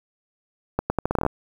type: accelerating click train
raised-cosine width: 1 ms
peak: -7 dBFS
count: 11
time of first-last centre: 0.79-1.264 s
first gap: 110 ms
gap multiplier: 0.79
effects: 7-bit